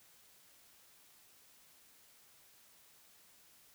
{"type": "silence", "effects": ["white hiss -64 dBFS RMS until 3.74 s"]}